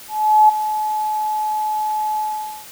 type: tone with ADSR envelope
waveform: sine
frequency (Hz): 856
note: A5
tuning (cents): -48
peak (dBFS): -6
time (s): 0.08-2.66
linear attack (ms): 410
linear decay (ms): 8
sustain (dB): -12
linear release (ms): 470
effects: white hiss -39 dBFS RMS until 2.71 s